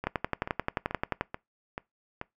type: two click trains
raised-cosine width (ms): 0.5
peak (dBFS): -12 / -19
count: 14 / 6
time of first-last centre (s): 0.07-1.21 / 0.04-2.214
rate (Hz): 11.4 / 2.3
effects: noise-tail reverb RT60 0.2 s tail -23 dB re dry